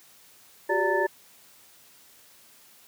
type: tone cluster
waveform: sine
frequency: 365.5 / 395.9 / 581 / 916 / 1751 Hz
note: F#4 / G4 / D5 / A#5 / A6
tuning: -21 / +17 / -19 / -31 / -9 cents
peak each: -28 dBFS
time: 0.69-1.07 s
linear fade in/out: 10 ms
effects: white hiss -55 dBFS RMS until 2.87 s + high-pass 80 Hz 12 dB/octave